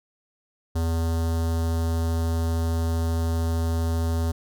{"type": "tone with notch filter", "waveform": "square", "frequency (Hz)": 82.41, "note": "E2", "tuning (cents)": 0, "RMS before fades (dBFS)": -24, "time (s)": [0.75, 4.32], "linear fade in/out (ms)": 10, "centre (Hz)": 2300, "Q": 0.84, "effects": []}